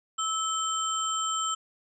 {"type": "tone cluster", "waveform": "sine", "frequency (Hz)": [1302, 3101, 7460], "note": ["E6", "G7", "A#8"], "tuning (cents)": [-22, -19, 0], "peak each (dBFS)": [-29, -33, -32], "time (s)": [0.18, 1.55], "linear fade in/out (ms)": 10, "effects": []}